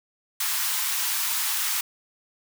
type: high-pass noise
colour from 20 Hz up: white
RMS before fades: -26 dBFS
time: 0.4-1.81 s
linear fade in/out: 5 ms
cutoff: 850 Hz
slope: 48 dB/octave
effects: none